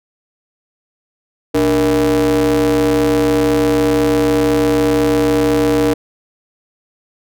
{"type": "ring-modulated tone", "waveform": "square", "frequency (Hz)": 87, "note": "F2", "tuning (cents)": -6, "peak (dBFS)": -9, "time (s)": [1.54, 5.94], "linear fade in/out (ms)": 10, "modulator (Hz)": 382, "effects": []}